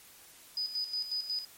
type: tone with tremolo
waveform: sine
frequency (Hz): 4978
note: D#8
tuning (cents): 0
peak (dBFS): -30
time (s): 0.57-1.45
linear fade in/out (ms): 2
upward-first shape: square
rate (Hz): 5.5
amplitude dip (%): 65
effects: white hiss -55 dBFS RMS until 1.57 s + MP3 64 kbps